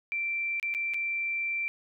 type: tone with dropouts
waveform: sine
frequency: 2349 Hz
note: D7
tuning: in tune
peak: -28 dBFS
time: 0.12-1.68 s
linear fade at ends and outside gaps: 0 ms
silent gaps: 0.598-0.628 / 0.74-0.748 / 0.937-0.943 s
effects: none